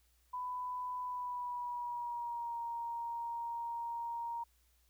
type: tone with pitch glide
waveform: sine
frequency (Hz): 997 to 935.6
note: B5 to A#5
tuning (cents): +16 to +6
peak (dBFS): -37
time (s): 0.33-4.44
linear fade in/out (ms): 10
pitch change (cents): -110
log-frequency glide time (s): 1.04-2.59
effects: added 60 Hz sine -70 dBFS peak until 4.89 s + white hiss -74 dBFS RMS until 4.89 s

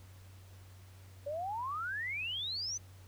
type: exponential sweep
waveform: sine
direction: up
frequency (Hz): 556 to 6200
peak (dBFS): -35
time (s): 1.26-2.78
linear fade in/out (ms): 10
effects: added 94 Hz sine -52 dBFS peak until 3.07 s + pink hiss -62 dBFS RMS until 3.07 s

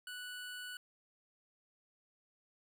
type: tone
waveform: 25% pulse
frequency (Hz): 1480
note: F#6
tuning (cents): 0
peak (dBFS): -40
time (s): 0.07-0.77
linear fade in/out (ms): 2
effects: none

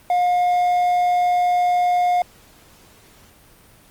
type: tone with quantisation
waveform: triangle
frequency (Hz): 714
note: F5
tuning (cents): +38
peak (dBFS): -13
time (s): 0.1-2.22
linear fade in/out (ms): 2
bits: 7
effects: pink hiss -50 dBFS RMS until 3.9 s + Opus 32 kbps

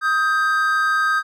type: tone pair together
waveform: triangle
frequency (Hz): 1255.6 / 1582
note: D#6 / G6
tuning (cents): +15 / +15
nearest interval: major third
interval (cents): 400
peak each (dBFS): -17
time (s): 0.01-1.23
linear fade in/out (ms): 50
effects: none

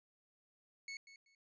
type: tone with echo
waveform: sawtooth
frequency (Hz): 2205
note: C#7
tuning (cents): -10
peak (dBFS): -40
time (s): 0.88-0.97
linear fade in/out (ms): 2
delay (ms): 190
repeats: 2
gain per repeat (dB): -13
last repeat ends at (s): 1.35
effects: resampled to 16000 Hz

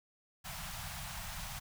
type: band-stop noise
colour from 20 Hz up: pink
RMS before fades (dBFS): -43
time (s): 0.44-1.6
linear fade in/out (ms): 20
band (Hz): 190 to 660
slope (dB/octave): 48
effects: none

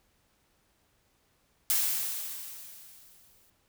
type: noise with exponential decay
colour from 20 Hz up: blue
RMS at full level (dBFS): -25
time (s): 1.7-3.5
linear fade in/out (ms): 0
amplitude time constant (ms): 390
effects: pink hiss -70 dBFS RMS until 3.68 s

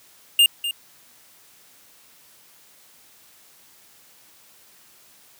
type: tone with echo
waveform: square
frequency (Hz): 2815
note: F7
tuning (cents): +13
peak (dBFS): -12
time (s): 0.39-0.46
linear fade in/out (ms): 2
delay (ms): 250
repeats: 1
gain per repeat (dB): -12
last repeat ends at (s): 0.71
effects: white hiss -53 dBFS RMS until 5.39 s + high-pass 80 Hz 12 dB/octave

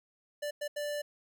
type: tone bursts at uneven times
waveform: square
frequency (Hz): 587.3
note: D5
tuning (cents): 0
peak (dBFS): -34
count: 3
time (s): 0.42-0.51 / 0.61-0.68 / 0.76-1.02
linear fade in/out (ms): 10
effects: none

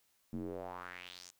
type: tone with band-pass filter sweep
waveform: square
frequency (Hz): 44.8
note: F1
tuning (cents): +45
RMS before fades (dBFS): -45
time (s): 0.33-1.31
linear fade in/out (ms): 0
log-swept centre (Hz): 220 to 7100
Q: 3.2
effects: white hiss -74 dBFS RMS until 1.39 s

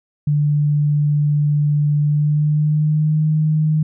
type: tone with pitch glide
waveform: sine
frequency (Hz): 147.5 to 154.74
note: D3 to D#3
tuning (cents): +8 to -9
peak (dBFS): -13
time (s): 0.27-3.83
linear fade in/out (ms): 5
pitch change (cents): +83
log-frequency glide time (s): 2-3.25
effects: none

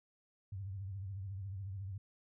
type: tone with vibrato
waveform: sine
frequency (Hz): 97.1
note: G2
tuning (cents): -16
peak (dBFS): -40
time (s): 0.52-1.98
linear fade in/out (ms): 5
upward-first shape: triangle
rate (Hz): 14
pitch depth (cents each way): 120
effects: none

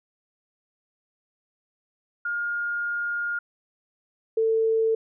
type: tone pair in turn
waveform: sine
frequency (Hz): 1418 / 446.6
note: F6 / A4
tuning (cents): +26 / +26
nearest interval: octave + minor sixth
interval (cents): 2000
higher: first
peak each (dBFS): -25 / -19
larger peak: second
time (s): 2.25-3.39 / 4.37-4.95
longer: first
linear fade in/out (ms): 5
effects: none

